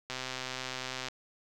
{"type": "click train", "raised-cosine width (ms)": 0.2, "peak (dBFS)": -19, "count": 128, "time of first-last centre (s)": [0.1, 1.084], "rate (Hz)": 129, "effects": []}